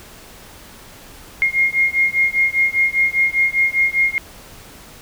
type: beating tone pair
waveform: sine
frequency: 2135 / 2140 Hz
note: C7 / C7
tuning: +34 / +38 cents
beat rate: 5 Hz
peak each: -17 dBFS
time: 1.42-4.18 s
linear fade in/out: 0 ms
effects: pink hiss -41 dBFS RMS until 5.01 s